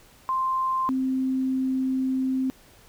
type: tone pair in turn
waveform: sine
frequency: 1046.5 / 261.6 Hz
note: C6 / C4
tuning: 0 / 0 cents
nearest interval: 2 octaves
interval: 2400 cents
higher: first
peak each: -22 dBFS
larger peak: neither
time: 0.29-0.89 / 0.89-2.5 s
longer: second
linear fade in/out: 0 ms
effects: pink hiss -54 dBFS RMS until 2.88 s